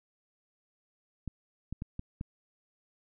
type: clicks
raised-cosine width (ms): 5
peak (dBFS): -24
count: 5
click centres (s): 1.277 / 1.726 / 1.821 / 1.994 / 2.211
effects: none